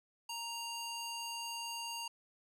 square tone with band-pass filter, 932.3 Hz, A#5, in tune, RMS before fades -42 dBFS, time 0.29-2.08 s, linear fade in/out 5 ms, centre 5200 Hz, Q 0.64, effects none

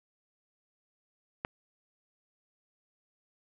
click, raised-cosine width 0.5 ms, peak -17 dBFS, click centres 1.449 s, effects none

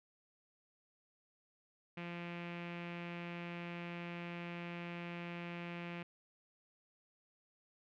sawtooth tone with low-pass filter, 172.6 Hz, F3, 20 cents flat, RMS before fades -45 dBFS, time 1.97-6.03 s, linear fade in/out 5 ms, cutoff 2500 Hz, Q 3.8, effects none

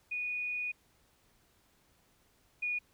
sine tone pair in turn, 2466 / 2452 Hz, D#7 / D#7, -16 / -26 cents, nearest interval unison, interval 10 cents, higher first, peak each -33 / -31 dBFS, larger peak second, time 0.11-0.72 / 2.62-2.79 s, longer first, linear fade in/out 10 ms, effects pink hiss -69 dBFS RMS until 2.93 s

